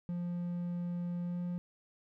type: tone with pitch glide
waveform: triangle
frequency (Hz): 174.9 to 176.32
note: F3 to F3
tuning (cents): +3 to +17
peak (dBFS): -32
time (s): 0.09-1.58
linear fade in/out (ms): 0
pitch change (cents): +14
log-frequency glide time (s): 1.23-1.41
effects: none